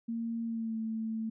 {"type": "tone with pitch glide", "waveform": "sine", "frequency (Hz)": [230, 222.3], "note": ["A#3", "A3"], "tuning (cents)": [-23, 18], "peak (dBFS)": -32, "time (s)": [0.08, 1.3], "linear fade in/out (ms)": 10, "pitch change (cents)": -59, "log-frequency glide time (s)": [0.44, 0.78], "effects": []}